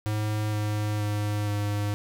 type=tone with pitch steps; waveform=square; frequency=106.6 / 105.44 / 104.29 / 103.15 Hz; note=G#2 / G#2 / G#2 / G#2; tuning=+46 / +27 / +8 / -11 cents; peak=-26 dBFS; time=0.06-1.94 s; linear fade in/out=0 ms; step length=470 ms; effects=none